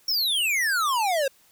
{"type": "exponential sweep", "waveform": "square", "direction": "down", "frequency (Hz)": [5588, 523.3], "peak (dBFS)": -22, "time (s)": [0.08, 1.28], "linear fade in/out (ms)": 5, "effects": ["white hiss -59 dBFS RMS until 1.51 s"]}